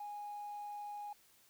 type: tone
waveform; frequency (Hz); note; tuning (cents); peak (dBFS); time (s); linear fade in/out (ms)
triangle; 826; G#5; -10; -39; 0-1.13; 5
effects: tanh soft clip ceiling -39 dBFS + white hiss -67 dBFS RMS until 1.49 s